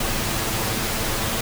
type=noise with comb filter; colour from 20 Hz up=pink; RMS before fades=-24 dBFS; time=0-1.41 s; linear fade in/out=5 ms; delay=9 ms; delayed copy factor=+0.55; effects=none